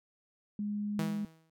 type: tone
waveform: sine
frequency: 207.1 Hz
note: G#3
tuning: 5 cents flat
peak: -32 dBFS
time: 0.59-1.25 s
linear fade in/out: 2 ms
type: tone with exponential decay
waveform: sawtooth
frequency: 161.3 Hz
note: E3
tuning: 37 cents flat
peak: -27 dBFS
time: 0.99-1.5 s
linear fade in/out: 2 ms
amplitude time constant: 110 ms
effects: none